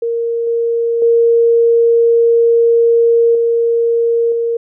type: tone with level steps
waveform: sine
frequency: 465 Hz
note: A#4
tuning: 4 cents flat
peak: -14 / -12 / -7 / -10 / -13 dBFS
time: 0.02-4.57 s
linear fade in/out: 5 ms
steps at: 0.47 / 1.02 / 3.35 / 4.32 s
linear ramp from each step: 2 ms
effects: none